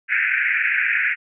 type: band-pass noise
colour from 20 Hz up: pink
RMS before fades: -20 dBFS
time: 0.08-1.16 s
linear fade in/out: 50 ms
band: 1500 to 2500 Hz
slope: 96 dB/octave
effects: none